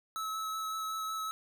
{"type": "tone with vibrato", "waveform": "square", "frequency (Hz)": 1297, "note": "E6", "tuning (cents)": -28, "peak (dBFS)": -35, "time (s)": [0.16, 1.31], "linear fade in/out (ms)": 0, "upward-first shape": "sine", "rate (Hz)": 5.4, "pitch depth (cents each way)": 12, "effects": []}